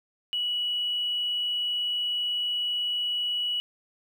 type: tone with tanh clipping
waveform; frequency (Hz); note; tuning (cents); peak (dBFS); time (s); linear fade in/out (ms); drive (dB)
triangle; 2934; F#7; -15; -25; 0.33-3.6; 0; 1
effects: none